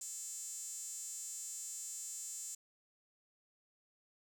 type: tone with high-pass filter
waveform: sawtooth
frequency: 440 Hz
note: A4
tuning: in tune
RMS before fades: -45 dBFS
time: 0.01-2.55 s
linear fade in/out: 5 ms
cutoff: 7300 Hz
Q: 7.1
effects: none